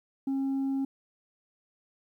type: tone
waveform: sine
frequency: 270.8 Hz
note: C#4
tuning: 40 cents flat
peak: -24 dBFS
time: 0.27-0.85 s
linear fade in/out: 5 ms
effects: tanh soft clip ceiling -26 dBFS + 11-bit